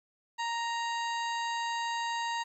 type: harmonic tone with a mistuned harmonic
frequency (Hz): 932.3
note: A#5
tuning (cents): 0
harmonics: 1 / 2 / 3 / 4 / 5 / 7 / 8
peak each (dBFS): -32 / -38 / -42 / -44 / -46 / -49 / -50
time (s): 0.38-2.44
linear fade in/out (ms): 20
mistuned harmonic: 4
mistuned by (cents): +46
effects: 11-bit